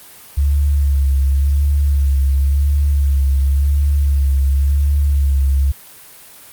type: tone with vibrato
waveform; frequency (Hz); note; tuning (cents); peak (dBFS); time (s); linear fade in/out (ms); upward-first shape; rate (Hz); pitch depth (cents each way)
sine; 70; C#2; +18; -11; 0.37-5.72; 10; sine; 0.93; 45
effects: white hiss -40 dBFS RMS until 6.52 s + Opus 32 kbps